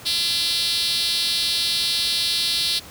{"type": "tone with high-pass filter", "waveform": "5% pulse", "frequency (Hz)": 340, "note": "F4", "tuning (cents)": -46, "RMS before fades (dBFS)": -22, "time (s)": [0.05, 2.8], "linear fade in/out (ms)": 20, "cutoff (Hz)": 4100, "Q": 3, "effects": ["pink hiss -41 dBFS RMS until 2.9 s", "high-pass 60 Hz 12 dB/octave"]}